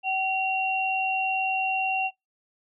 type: tone pair together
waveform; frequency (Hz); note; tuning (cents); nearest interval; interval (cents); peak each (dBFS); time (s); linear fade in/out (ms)
sine; 762 / 2749; G5 / F7; -49 / -28; octave + minor seventh; 2221; -26; 0.03-2.11; 50
effects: noise-tail reverb RT60 0.2 s tail -26 dB re dry